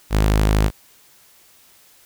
sawtooth tone, 52.4 Hz, G#1, 16 cents sharp, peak -10 dBFS, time 0.1-0.71 s, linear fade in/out 50 ms, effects white hiss -52 dBFS RMS until 2.05 s

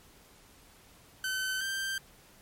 sawtooth tone pair in turn, 1527 / 1569.9 Hz, G6 / G6, -46 / +2 cents, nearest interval unison, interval 48 cents, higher second, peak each -27 / -28 dBFS, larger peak first, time 1.24-1.61 / 1.61-1.98 s, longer neither, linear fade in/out 2 ms, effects pink hiss -58 dBFS RMS until 2.41 s + MP3 64 kbps

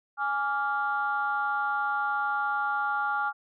sine chord, D diminished, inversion second, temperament equal with one note detuned, 830.6 / 1159.8 / 1396.9 Hz, Ab5 / D6 / F6, 0 / -22 / 0 cents, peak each -29 / -32 / -28 dBFS, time 0.17-3.33 s, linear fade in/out 50 ms, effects tanh soft clip ceiling -17 dBFS

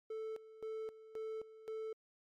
triangle tone with tremolo, 440 Hz, A4, in tune, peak -38 dBFS, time 0.1-1.93 s, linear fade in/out 5 ms, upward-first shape square, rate 1.9 Hz, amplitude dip 80%, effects MP3 64 kbps

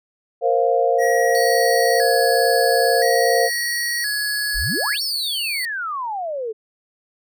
sine chord, Bb suspended second, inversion none, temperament equal with one note detuned, 466.2 / 528.4 / 698.5 Hz, Bb4 / C5 / F5, 0 / +17 / 0 cents, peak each -19 dBFS, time 0.41-3.5 s, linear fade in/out 50 ms
square tone with vibrato, 1790 Hz, A6, 29 cents sharp, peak -23 dBFS, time 0.98-4.98 s, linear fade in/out 50 ms, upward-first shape square, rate 0.49 Hz, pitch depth 110 cents each way
sawtooth tone, 4464 Hz, C#8, 11 cents sharp, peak -22 dBFS, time 1.35-5.65 s, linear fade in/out 0 ms
sine exponential two-way sweep, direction up then down, 30.43 to 5590 to 422.8 Hz, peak -23 dBFS, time 4.54-6.53 s, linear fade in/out 20 ms, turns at 5.02 s
effects none

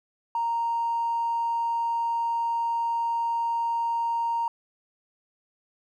triangle tone with tanh clipping, 930 Hz, A#5, 4 cents flat, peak -23 dBFS, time 0.35-4.48 s, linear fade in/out 2 ms, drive 1 dB, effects none

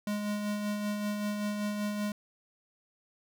square tone with tremolo, 207.7 Hz, G#3, in tune, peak -30 dBFS, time 0.07-2.12 s, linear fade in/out 2 ms, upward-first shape sine, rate 5.2 Hz, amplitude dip 35%, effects none

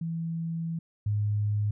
sine tone pair in turn, 165.2 / 104.31 Hz, E3 / G#2, +4 / +8 cents, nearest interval minor sixth, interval 796 cents, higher first, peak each -29 / -24 dBFS, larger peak second, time 0.01-0.79 / 1.06-1.71 s, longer first, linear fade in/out 5 ms, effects none

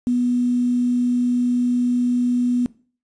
sine tone with quantisation, 245.2 Hz, B3, 12 cents flat, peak -16 dBFS, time 0.07-2.66 s, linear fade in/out 0 ms, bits 7, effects noise-tail reverb RT60 0.4 s tail -19 dB re dry + resampled to 22050 Hz

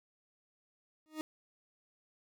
40% pulse tone with exponential growth, 310.9 Hz, D#4, 1 cent flat, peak -32 dBFS, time 1.06-1.21 s, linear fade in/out 0 ms, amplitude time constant 31 ms, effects none

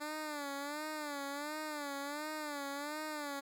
10% pulse tone with vibrato, 293.7 Hz, D4, in tune, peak -31 dBFS, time 0-3.41 s, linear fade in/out 20 ms, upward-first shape sine, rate 1.4 Hz, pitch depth 91 cents each way, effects none

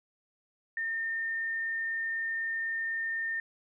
sine tone, 1816 Hz, A#6, 46 cents flat, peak -30 dBFS, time 0.77-3.4 s, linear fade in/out 2 ms, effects none

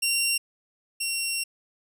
15% pulse tone pair in turn, 2756 / 2740 Hz, F7 / F7, -24 / -34 cents, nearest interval unison, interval 10 cents, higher first, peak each -15 / -19 dBFS, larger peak first, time 0.02-0.38 / 1-1.44 s, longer second, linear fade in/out 10 ms, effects none

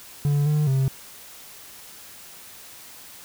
triangle tone with pitch steps, 144.3 / 150.4 / 133.6 Hz, D3 / D3 / C3, -30 / +42 / +36 cents, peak -16 dBFS, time 0.25-0.88 s, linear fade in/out 0 ms, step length 210 ms, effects white hiss -44 dBFS RMS until 3.24 s

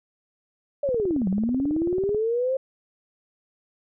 sine linear two-way sweep, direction down then up, 586 to 180.9 to 537 Hz, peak -21 dBFS, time 0.83-2.57 s, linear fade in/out 5 ms, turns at 1.28 s
click train, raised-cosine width 2 ms, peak -21 dBFS, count 24, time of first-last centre 0.89-2.147 s, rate 18.3 Hz
effects none

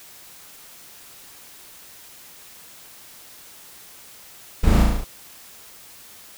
brown noise with echo, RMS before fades -18 dBFS, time 4.63-4.83 s, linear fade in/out 10 ms, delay 36 ms, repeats 6, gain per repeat -2 dB, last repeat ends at 5.046 s, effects white hiss -45 dBFS RMS until 6.37 s

